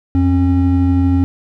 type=tone pair together; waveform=triangle; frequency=86.2 / 271.2 Hz; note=F2 / C#4; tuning=-22 / -38 cents; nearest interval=octave + minor sixth; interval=1984 cents; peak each=-11 dBFS; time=0.15-1.24 s; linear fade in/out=0 ms; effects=none